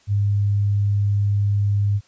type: tone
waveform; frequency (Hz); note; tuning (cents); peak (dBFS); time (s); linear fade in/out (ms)
sine; 101.6; G#2; -38; -16; 0.07-2.01; 50
effects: white hiss -57 dBFS RMS until 2.07 s + resampled to 16000 Hz